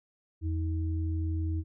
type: tone pair together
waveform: sine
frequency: 84.04 / 317.3 Hz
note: E2 / D#4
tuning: +34 / +34 cents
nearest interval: octave + major seventh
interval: 2300 cents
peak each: -28 / -38 dBFS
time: 0.41-1.64 s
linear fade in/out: 50 ms
effects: none